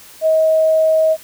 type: tone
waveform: sine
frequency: 635 Hz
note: D#5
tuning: 35 cents sharp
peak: -10 dBFS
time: 0.21-1.17 s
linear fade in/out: 50 ms
effects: white hiss -41 dBFS RMS until 1.23 s